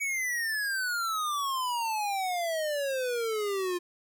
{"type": "exponential sweep", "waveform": "square", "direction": "down", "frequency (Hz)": [2273, 349.2], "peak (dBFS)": -29, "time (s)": [0, 3.79], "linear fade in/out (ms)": 20, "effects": []}